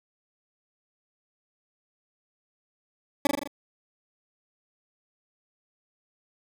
20% pulse tone with echo, 284.5 Hz, C#4, 45 cents sharp, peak -14 dBFS, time 3.25-3.27 s, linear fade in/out 2 ms, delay 41 ms, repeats 5, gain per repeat -3 dB, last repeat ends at 3.475 s, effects none

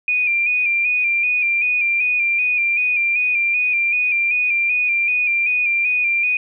sine tone with vibrato, 2425 Hz, D#7, 45 cents flat, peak -15 dBFS, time 0.08-6.37 s, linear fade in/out 2 ms, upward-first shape square, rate 2.6 Hz, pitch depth 36 cents each way, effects none

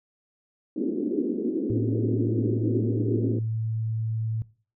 white band-pass noise, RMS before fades -27 dBFS, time 0.76-3.39 s, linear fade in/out 5 ms, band 220 to 390 Hz, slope 48 dB/octave
sine tone, 111.4 Hz, A2, 22 cents sharp, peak -25 dBFS, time 1.7-4.42 s, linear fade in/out 0 ms
effects noise-tail reverb RT60 0.4 s tail -20 dB re dry

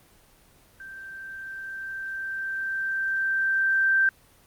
sine tone with level ramp, 1566 Hz, G6, 2 cents flat, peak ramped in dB -39 to -17 dBFS, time 0.8-4.09 s, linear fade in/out 2 ms, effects pink hiss -57 dBFS RMS until 4.46 s + Opus 24 kbps

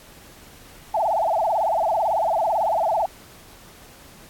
sine tone with vibrato, 754 Hz, F#5, 32 cents sharp, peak -18 dBFS, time 0.94-3.06 s, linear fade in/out 5 ms, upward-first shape sine, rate 18 Hz, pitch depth 290 cents each way, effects pink hiss -47 dBFS RMS until 4.29 s + AAC 64 kbps

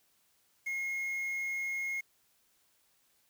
triangle tone with quantisation, 2154 Hz, C7, 50 cents sharp, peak -31 dBFS, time 0.66-2.01 s, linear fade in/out 10 ms, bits 9, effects white hiss -71 dBFS RMS until 3.29 s

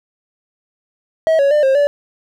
triangle tone with pitch steps, 642 / 558 / 597 / 534 / 577 Hz, E5 / C#5 / D5 / C5 / D5, -46 / +11 / +28 / +35 / -31 cents, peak -8 dBFS, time 1.27-1.87 s, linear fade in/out 0 ms, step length 120 ms, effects none

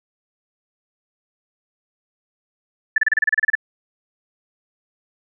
sine tone bursts, 1751 Hz, A6, 9 cents flat, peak -12 dBFS, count 12, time 2.96-3.553 s, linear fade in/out 5 ms, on 21 ms, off 31 ms, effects none

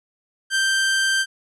sawtooth tone, 1568 Hz, G6, in tune, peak -14 dBFS, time 0.5-1.26 s, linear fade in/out 50 ms, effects resampled to 24000 Hz

